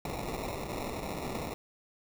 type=noise with sample-and-hold; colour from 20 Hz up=white; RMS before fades=-37 dBFS; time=0.05-1.54 s; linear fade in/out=2 ms; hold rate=1575 Hz; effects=none